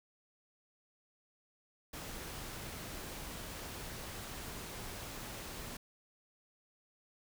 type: noise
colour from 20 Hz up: pink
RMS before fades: -45 dBFS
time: 1.93-5.77 s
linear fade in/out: 5 ms
effects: none